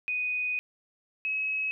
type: tone pair in turn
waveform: sine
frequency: 2489 / 2563 Hz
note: D#7 / E7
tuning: 0 / -49 cents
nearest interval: minor second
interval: 51 cents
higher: second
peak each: -27 dBFS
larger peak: neither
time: 0.08-0.59 / 1.25-1.71 s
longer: first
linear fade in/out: 0 ms
effects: none